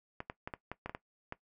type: clicks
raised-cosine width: 0.5 ms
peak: -24 dBFS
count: 9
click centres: 0.204 / 0.299 / 0.475 / 0.538 / 0.716 / 0.86 / 0.895 / 0.949 / 1.324 s
effects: noise-tail reverb RT60 0.1 s tail -17 dB re dry